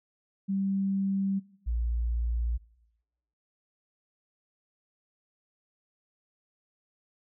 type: tone pair in turn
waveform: sine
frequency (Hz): 195 / 58.18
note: G3 / A#1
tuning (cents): -9 / -3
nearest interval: octave + major sixth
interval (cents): 2094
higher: first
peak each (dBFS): -26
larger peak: neither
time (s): 0.48-1.4 / 1.66-2.58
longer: neither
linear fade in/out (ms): 20
effects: noise-tail reverb RT60 1.0 s tail -22 dB re dry